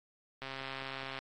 click train, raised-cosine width 0.3 ms, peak -25 dBFS, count 104, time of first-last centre 0.42-1.189 s, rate 134 Hz, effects AAC 32 kbps

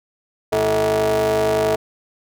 40% pulse ring-modulated tone, 102.9 Hz, G#2, 16 cents flat, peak -12 dBFS, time 0.52-1.76 s, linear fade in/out 10 ms, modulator 540 Hz, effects none

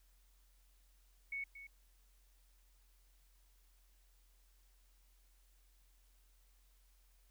sine tone with echo, 2217 Hz, C#7, in tune, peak -39 dBFS, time 1.32-1.44 s, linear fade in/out 5 ms, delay 230 ms, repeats 1, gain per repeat -11 dB, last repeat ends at 1.67 s, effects added 44 Hz sine -66 dBFS peak until 7.3 s + white hiss -75 dBFS RMS until 7.3 s

